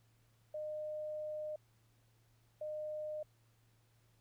sine tone bursts at uneven times, 610 Hz, D#5, 34 cents flat, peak -39 dBFS, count 2, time 0.54-1.56 / 2.61-3.23 s, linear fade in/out 5 ms, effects added 114 Hz sine -69 dBFS peak until 4.2 s + pink hiss -75 dBFS RMS until 4.2 s

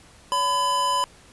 square tone pair together, 564.6 / 1006 Hz, C#5 / B5, +32 / +32 cents, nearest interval minor seventh, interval 1000 cents, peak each -33 / -21 dBFS, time 0.32-1.04 s, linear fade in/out 0 ms, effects pink hiss -51 dBFS RMS until 1.32 s + resampled to 24000 Hz

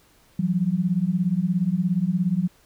sine beating tone pair, 170 / 187 Hz, F3 / F#3, -46 / +19 cents, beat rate 17 Hz, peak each -23 / -22 dBFS, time 0.39-2.48 s, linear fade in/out 5 ms, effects pink hiss -58 dBFS RMS until 2.65 s

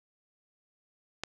click, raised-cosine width 0.2 ms, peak -16 dBFS, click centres 1.236 s, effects none

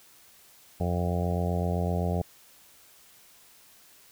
harmonic tone, 87.8 Hz, F2, 10 cents sharp, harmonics 1 / 2 / 3 / 4 / 5 / 6 / 7 / 8 / 9, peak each -28 / -30 / -41 / -40 / -36 / -39 / -37 / -37 / -40 dBFS, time 0.8-2.22 s, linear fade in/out 5 ms, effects white hiss -56 dBFS RMS until 4.11 s

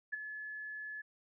sine tone with ADSR envelope, 1715 Hz, A6, 45 cents flat, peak -32 dBFS, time 0.12-1.02 s, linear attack 18 ms, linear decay 15 ms, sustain -9 dB, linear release 13 ms, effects none

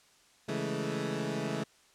20% pulse chord, A major seventh, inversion first, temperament equal, 138.59 / 164.81 / 207.7 / 220 Hz, C#3 / E3 / G#3 / A3, 0 / 0 / 0 / 0 cents, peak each -33 dBFS, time 0.48-1.64 s, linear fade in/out 10 ms, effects white hiss -63 dBFS RMS until 1.94 s + low-pass 8000 Hz 12 dB/octave

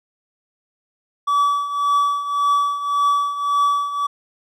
triangle tone with tremolo, 1147 Hz, D6, 41 cents flat, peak -11 dBFS, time 1.27-4.07 s, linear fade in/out 10 ms, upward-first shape triangle, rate 1.8 Hz, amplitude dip 75%, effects none

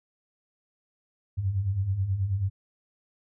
sine beating tone pair, 90 / 99.3 Hz, F#2 / G2, -47 / +23 cents, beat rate 9.3 Hz, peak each -32 / -25 dBFS, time 1.37-2.5 s, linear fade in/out 20 ms, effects none

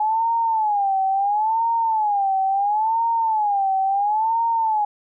sine tone with vibrato, 842 Hz, G#5, 24 cents sharp, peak -17 dBFS, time 0-4.85 s, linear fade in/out 5 ms, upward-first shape sine, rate 0.73 Hz, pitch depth 160 cents each way, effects none

